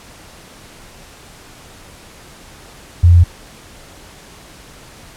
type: tone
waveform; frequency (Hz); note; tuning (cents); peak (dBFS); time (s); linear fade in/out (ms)
sine; 86.6; F2; -14; -4; 3.03-3.24; 10
effects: pink hiss -40 dBFS RMS until 5.16 s + low-pass 11000 Hz 12 dB/octave